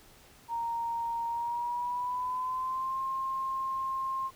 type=tone with pitch glide; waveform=sine; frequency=930 to 1062.1 Hz; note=A#5 to C6; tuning=-4 to +26 cents; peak=-30 dBFS; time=0.48-4.31 s; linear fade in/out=50 ms; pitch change=+230 cents; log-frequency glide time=1.27-3 s; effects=pink hiss -57 dBFS RMS until 4.35 s